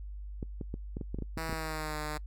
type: clicks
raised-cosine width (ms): 3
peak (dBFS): -24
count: 11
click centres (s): 0.428 / 0.612 / 0.741 / 0.969 / 1.012 / 1.145 / 1.187 / 1.223 / 1.373 / 1.495 / 1.527
type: tone with pitch glide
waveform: 5% pulse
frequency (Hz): 161.7 to 151.75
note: E3 to D#3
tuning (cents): -33 to -43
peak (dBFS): -24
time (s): 1.37-2.18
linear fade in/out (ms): 10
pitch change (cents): -110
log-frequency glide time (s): 1.49-1.98
effects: noise-tail reverb RT60 0.1 s tail -24 dB re dry + added 50 Hz sine -39 dBFS peak until 2.26 s